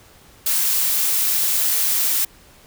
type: noise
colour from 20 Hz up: blue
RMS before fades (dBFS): -19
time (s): 0.46-2.25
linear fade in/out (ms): 5
effects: pink hiss -49 dBFS RMS until 2.66 s